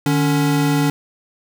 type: tone pair together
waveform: square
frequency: 150 / 281.5 Hz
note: D3 / C#4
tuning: +37 / +27 cents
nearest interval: major seventh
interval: 1090 cents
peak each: -18 dBFS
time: 0.06-0.9 s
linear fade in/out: 2 ms
effects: none